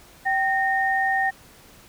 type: tone pair together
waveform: sine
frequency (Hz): 774 / 1840.9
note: G5 / A#6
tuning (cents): -22 / -22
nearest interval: octave + minor third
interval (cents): 1500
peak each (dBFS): -22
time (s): 0.25-1.31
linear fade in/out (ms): 20
effects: pink hiss -50 dBFS RMS until 1.88 s